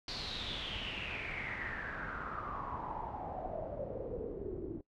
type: noise with low-pass filter sweep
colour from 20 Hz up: pink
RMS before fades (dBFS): -41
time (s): 0.08-4.81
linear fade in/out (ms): 2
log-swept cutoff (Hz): 4500 to 330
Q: 7.4
effects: noise-tail reverb RT60 0.1 s tail -20 dB re dry